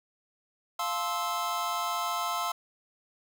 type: chord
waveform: square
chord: F major seventh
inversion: none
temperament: just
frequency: 698.5 / 873.1 / 1047.7 / 1309.6 Hz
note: F5 / A5 / C6 / E6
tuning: 0 / -14 / +2 / -12 cents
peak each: -36 / -39 / -34 / -34 dBFS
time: 0.79-2.52 s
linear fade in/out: 5 ms
effects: none